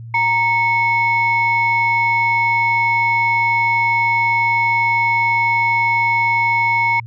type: tone pair together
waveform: sine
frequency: 932.3 / 2201 Hz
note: A#5 / C#7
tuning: 0 / -13 cents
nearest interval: octave + minor third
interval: 1487 cents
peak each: -15 dBFS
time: 0.14-7 s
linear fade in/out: 5 ms
effects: tanh soft clip ceiling -7 dBFS + added 115 Hz sine -30 dBFS peak until 7.06 s